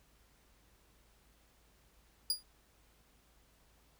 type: tone with exponential decay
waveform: sawtooth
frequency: 4860 Hz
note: D#8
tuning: 42 cents flat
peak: -24 dBFS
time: 2.3-2.43 s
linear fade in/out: 2 ms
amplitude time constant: 28 ms
effects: added 54 Hz sine -69 dBFS peak until 3.99 s + pink hiss -69 dBFS RMS until 3.99 s